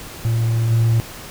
triangle tone with level steps, 114.4 Hz, A#2, 32 cents flat, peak -13 / -10 dBFS, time 0.25-1 s, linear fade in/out 0 ms, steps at 0.7 s, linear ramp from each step 10 ms, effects tanh soft clip ceiling -6 dBFS + pink hiss -35 dBFS RMS until 1.3 s

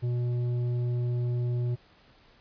sine tone with tanh clipping, 121.7 Hz, B2, 25 cents flat, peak -27 dBFS, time 0.02-1.76 s, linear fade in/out 20 ms, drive 8 dB, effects pink hiss -59 dBFS RMS until 2.4 s + resampled to 11025 Hz

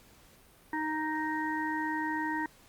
harmonic tone, 311.1 Hz, D#4, in tune, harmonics 1 / 3 / 5 / 6, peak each -34 / -34 / -42 / -36 dBFS, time 0.73-2.46 s, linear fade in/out 2 ms, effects pink hiss -59 dBFS RMS until 2.68 s + Opus 48 kbps

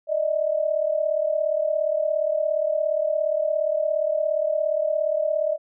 sine tone pair together, 595.8 / 633 Hz, D5 / D#5, +25 / +30 cents, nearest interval minor second, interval 105 cents, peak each -23 dBFS, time 0.07-5.58 s, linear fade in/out 50 ms, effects none

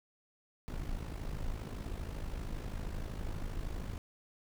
brown noise with amplitude modulation, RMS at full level -36 dBFS, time 0.68-3.98 s, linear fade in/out 0 ms, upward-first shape sine, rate 52.6 Hz, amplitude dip 65%, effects none

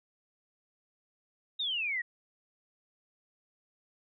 sine exponential sweep, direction down, 3808 to 1864.7 Hz, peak -30 dBFS, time 1.59-2.02 s, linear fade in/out 10 ms, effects none

